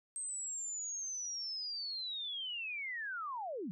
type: linear sweep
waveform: sine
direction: down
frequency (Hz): 8372 to 160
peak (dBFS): -38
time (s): 0.16-3.71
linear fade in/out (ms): 0
effects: none